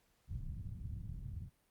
white low-pass noise, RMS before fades -44 dBFS, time 0.27-1.5 s, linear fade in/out 50 ms, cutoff 130 Hz, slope 24 dB/octave, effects pink hiss -75 dBFS RMS until 1.7 s + Opus 48 kbps

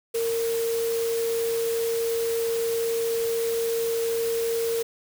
sine tone in noise, 460 Hz, A#4, 23 cents flat, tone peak -23 dBFS, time 0.14-4.83 s, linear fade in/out 10 ms, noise white, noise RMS -35 dBFS, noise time 0.14-4.83 s, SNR +9 dB, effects none

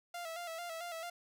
sawtooth tone with vibrato, 675 Hz, E5, 41 cents sharp, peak -37 dBFS, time 0.14-1.1 s, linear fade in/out 5 ms, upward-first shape square, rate 4.5 Hz, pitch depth 56 cents each way, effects none

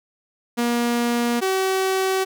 sawtooth tone pair in turn, 238.1 / 380.4 Hz, A#3 / F#4, +37 / +48 cents, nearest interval minor sixth, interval 811 cents, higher second, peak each -15 dBFS, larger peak neither, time 0.57-1.41 / 1.41-2.25 s, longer neither, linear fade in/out 20 ms, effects none

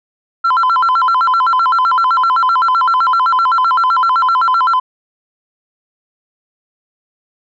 sine tone with vibrato, 1174.7 Hz, D6, in tune, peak -7 dBFS, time 0.44-4.8 s, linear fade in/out 10 ms, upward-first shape square, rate 7.8 Hz, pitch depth 250 cents each way, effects tanh soft clip ceiling -8 dBFS

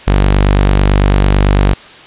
sawtooth tone, 49 Hz, G1, in tune, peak -3 dBFS, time 0.07-1.74 s, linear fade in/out 10 ms, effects white hiss -35 dBFS RMS until 2.06 s + resampled to 8000 Hz

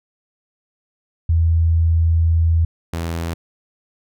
sine / sawtooth tone pair in turn, 82.41 / 83.51 Hz, E2 / E2, 0 / +23 cents, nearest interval unison, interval 23 cents, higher second, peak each -12 / -18 dBFS, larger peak first, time 1.29-2.65 / 2.93-3.34 s, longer first, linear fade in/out 5 ms, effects none

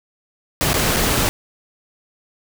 pink noise with dropouts, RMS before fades -18 dBFS, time 0.61-1.29 s, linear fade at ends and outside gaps 0 ms, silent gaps 0.732-0.741 / 0.963-0.967 s, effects none

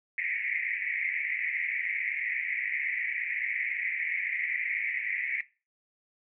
white band-pass noise, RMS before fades -32 dBFS, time 0.18-5.41 s, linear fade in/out 0 ms, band 1900 to 2300 Hz, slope 96 dB/octave, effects noise-tail reverb RT60 0.3 s tail -17 dB re dry

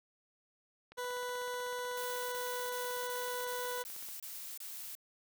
click train, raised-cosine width 0.3 ms, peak -37 dBFS, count 52, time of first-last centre 0.92-4.088 s, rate 16.1 Hz
20% pulse tone, 493.9 Hz, B4, in tune, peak -32 dBFS, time 0.97-3.84 s, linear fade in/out 20 ms
blue noise bursts, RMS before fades -45 dBFS, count 8, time 1.97-4.952 s, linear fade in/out 2 ms, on 350 ms, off 26 ms
effects none

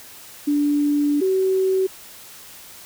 sine tone pair in turn, 291.3 / 378.9 Hz, D4 / F#4, -14 / +41 cents, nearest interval perfect fourth, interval 455 cents, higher second, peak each -16 dBFS, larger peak neither, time 0.47-1.21 / 1.21-1.87 s, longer first, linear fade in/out 10 ms, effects white hiss -42 dBFS RMS until 2.85 s

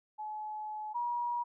sine tone pair in turn, 854 / 958.6 Hz, G#5 / A#5, +48 / +48 cents, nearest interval major second, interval 200 cents, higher second, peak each -37 / -31 dBFS, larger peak second, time 0.18-0.94 / 0.94-1.44 s, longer first, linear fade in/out 20 ms, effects none

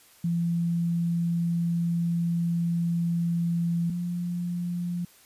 sine tone pair in turn, 170 / 174.88 Hz, F3 / F3, -46 / +3 cents, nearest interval unison, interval 49 cents, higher second, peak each -23 / -27 dBFS, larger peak first, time 0.24-3.9 / 3.9-5.05 s, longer first, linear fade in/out 5 ms, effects white hiss -56 dBFS RMS until 5.25 s + resampled to 32000 Hz

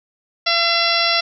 harmonic tone, 679 Hz, F5, 49 cents flat, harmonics 1 / 2 / 3 / 4 / 5 / 6 / 7 / 8, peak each -23 / -23 / -23 / -23 / -23 / -23 / -23 / -23 dBFS, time 0.46-1.21 s, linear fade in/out 10 ms, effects none

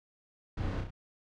brown noise with echo, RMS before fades -35 dBFS, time 0.57-0.81 s, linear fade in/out 5 ms, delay 32 ms, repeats 3, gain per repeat -4 dB, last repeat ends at 0.906 s, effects low-pass 4000 Hz 12 dB/octave

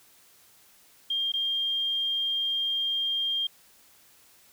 sine tone with dropouts, 3204 Hz, G7, 37 cents sharp, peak -25 dBFS, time 1.1-3.47 s, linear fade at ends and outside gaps 5 ms, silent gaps 1.32-1.337 s, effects white hiss -58 dBFS RMS until 4.52 s

